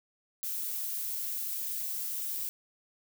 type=noise; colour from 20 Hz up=violet; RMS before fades=-35 dBFS; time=0.43-2.49 s; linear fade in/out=0 ms; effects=none